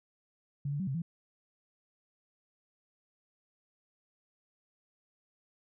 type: tone with pitch steps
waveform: sine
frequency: 141.9 / 144.4 / 190.4 / 133.8 / 167.6 Hz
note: C#3 / D3 / F#3 / C3 / E3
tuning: +41 / -29 / +50 / +39 / +29 cents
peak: -31 dBFS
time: 0.65-1.02 s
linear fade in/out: 5 ms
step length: 74 ms
effects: none